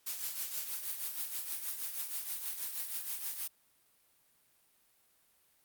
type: noise with tremolo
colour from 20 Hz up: blue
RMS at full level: -36 dBFS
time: 0.06-3.48 s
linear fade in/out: 10 ms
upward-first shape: triangle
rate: 6.3 Hz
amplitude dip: 65%
effects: white hiss -70 dBFS RMS until 5.64 s + Opus 48 kbps